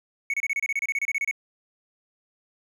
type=tone bursts; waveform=triangle; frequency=2217 Hz; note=C#7; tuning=in tune; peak=-21 dBFS; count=16; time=0.3-1.312 s; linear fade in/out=2 ms; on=37 ms; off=28 ms; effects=none